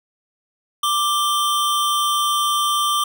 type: tone pair together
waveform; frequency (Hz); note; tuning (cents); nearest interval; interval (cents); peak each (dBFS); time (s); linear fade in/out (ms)
square; 1174.7 / 3136; D6 / G7; 0 / 0; octave + perfect fourth; 1700; -19 / -23; 0.83-3.04; 5
effects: none